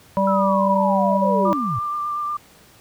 harmonic tone, 194.8 Hz, G3, 11 cents flat, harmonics 1 / 3 / 5, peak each -20 / -20 / -20 dBFS, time 0.17-1.53 s, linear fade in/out 0 ms
sine linear sweep, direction down, 1341 to 98 Hz, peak -23 dBFS, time 0.27-1.79 s, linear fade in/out 5 ms
sine tone with vibrato, 1187 Hz, D6, 18 cents sharp, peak -22 dBFS, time 1.45-2.37 s, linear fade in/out 5 ms, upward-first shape triangle, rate 8.4 Hz, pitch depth 23 cents each way
effects pink hiss -50 dBFS RMS until 2.8 s + high-pass 60 Hz 12 dB/octave

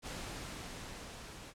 pink noise with level ramp, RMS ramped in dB -42 to -50 dBFS, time 0.02-1.54 s, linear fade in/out 50 ms, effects low-pass 9000 Hz 12 dB/octave

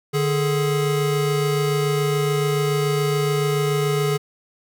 square tone pair together, 149.01 / 420 Hz, D3 / G#4, +25 / +19 cents, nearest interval octave + tritone, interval 1794 cents, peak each -22 dBFS, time 0.13-4.18 s, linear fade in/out 20 ms, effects none

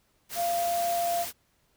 sine tone in noise, 691 Hz, F5, 19 cents flat, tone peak -25 dBFS, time 0.35-1.26 s, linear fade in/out 50 ms, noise white, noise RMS -36 dBFS, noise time 0.29-1.33 s, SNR +8 dB, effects pink hiss -69 dBFS RMS until 1.76 s

